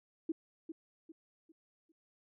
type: tone with echo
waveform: sine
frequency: 323.6 Hz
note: E4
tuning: 32 cents flat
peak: -31 dBFS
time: 0.29-0.32 s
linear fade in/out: 5 ms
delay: 400 ms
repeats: 4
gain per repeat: -9 dB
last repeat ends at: 1.92 s
effects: none